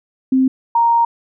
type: tone pair in turn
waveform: sine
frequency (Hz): 261.6 / 932.2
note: C4 / A#5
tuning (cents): 0 / 0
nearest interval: octave + minor seventh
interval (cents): 2200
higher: second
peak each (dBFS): -10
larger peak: neither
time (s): 0.32-0.48 / 0.75-1.05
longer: second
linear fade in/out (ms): 5
effects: none